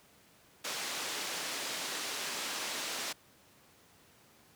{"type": "band-pass noise", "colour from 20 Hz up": "white", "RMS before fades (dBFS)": -38, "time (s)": [0.64, 3.13], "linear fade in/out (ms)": 10, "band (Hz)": [230, 6000], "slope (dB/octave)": 12, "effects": ["pink hiss -62 dBFS RMS until 4.55 s", "high-pass 100 Hz 12 dB/octave"]}